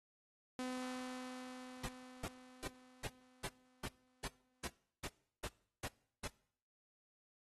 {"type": "tone with exponential decay", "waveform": "sawtooth", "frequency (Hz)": 254.1, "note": "B3", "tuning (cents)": 49, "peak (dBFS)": -36, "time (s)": [0.59, 4.73], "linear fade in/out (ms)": 0, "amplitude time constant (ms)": 900}
{"type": "noise bursts", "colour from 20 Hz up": "pink", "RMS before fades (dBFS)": -43, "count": 12, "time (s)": [1.83, 6.28], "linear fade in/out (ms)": 10, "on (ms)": 50, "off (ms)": 350}
{"effects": ["noise-tail reverb RT60 0.6 s tail -22 dB re dry", "AAC 32 kbps"]}